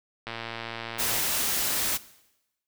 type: click train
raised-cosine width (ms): 0.3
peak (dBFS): -18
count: 107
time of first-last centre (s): 0.27-1.192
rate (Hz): 115
type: noise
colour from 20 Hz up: white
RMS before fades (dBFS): -27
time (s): 0.98-1.98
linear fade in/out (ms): 20
effects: noise-tail reverb RT60 0.9 s tail -18 dB re dry